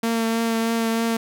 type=tone with vibrato; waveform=sawtooth; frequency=227.7 Hz; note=A#3; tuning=40 cents flat; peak=-16 dBFS; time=0.03-1.17 s; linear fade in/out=5 ms; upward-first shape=triangle; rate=3.2 Hz; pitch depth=18 cents each way; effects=none